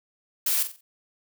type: noise with echo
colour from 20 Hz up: blue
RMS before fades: -24 dBFS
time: 0.46-0.63 s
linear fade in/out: 5 ms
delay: 45 ms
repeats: 4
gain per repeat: -9 dB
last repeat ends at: 0.81 s
effects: none